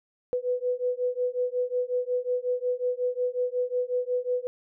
sine beating tone pair, 493.9 / 499.4 Hz, B4 / B4, 0 / +19 cents, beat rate 5.5 Hz, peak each -28 dBFS, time 0.33-4.47 s, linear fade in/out 0 ms, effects none

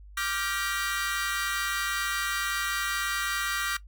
sawtooth chord, G minor seventh, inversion second, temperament equal with one note detuned, 1174.7 / 1396.9 / 1568 / 1913.8 Hz, D6 / F6 / G6 / Bb6, 0 / 0 / 0 / +45 cents, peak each -30 dBFS, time 0.17-3.77 s, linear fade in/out 5 ms, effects noise-tail reverb RT60 0.1 s tail -17 dB re dry + added 50 Hz sine -45 dBFS peak until 3.87 s

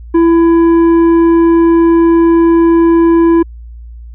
sine tone with tanh clipping, 333.9 Hz, E4, 22 cents sharp, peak -6 dBFS, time 0.14-3.43 s, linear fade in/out 10 ms, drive 8 dB, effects added 58 Hz sine -27 dBFS peak until 4.14 s

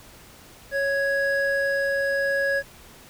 triangle tone pair together, 554.4 / 1664 Hz, C#5 / G#6, 0 / +3 cents, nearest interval octave + perfect fifth, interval 1903 cents, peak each -22 dBFS, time 0.71-2.63 s, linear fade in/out 50 ms, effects pink hiss -48 dBFS RMS until 3.09 s

